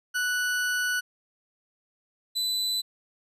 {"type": "tone pair in turn", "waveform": "40% pulse", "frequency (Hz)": [1480, 3999], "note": ["F#6", "B7"], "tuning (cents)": [0, 21], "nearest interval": "octave + perfect fourth", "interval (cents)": 1721, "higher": "second", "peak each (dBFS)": -24, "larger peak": "neither", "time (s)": [[0.14, 1.01], [2.35, 2.82]], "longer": "first", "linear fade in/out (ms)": 20, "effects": ["resampled to 32000 Hz"]}